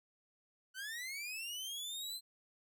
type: linear sweep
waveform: sawtooth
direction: up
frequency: 1480 to 4132 Hz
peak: -38 dBFS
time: 0.74-2.21 s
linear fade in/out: 50 ms
effects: none